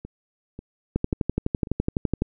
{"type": "two click trains", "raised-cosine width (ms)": 3, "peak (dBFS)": [-9, -23], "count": [16, 4], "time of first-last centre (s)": [[0.96, 2.221], [0.05, 1.672]], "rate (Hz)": [11.9, 1.85], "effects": []}